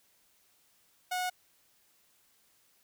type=tone; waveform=sawtooth; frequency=730 Hz; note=F#5; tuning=24 cents flat; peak=-27 dBFS; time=1.11-1.3 s; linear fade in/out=10 ms; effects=white hiss -68 dBFS RMS until 2.83 s